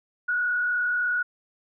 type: tone with frequency modulation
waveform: sine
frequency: 1459 Hz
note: F#6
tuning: 25 cents flat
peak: -22 dBFS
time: 0.28-1.23 s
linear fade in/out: 10 ms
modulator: 36.5 Hz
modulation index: 0.7
effects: none